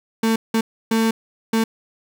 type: tone bursts at uneven times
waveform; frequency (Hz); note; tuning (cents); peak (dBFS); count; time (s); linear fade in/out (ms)
35% pulse; 224.5; A3; +35; -14; 4; 0.23-0.36 / 0.54-0.61 / 0.91-1.11 / 1.53-1.64; 5
effects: none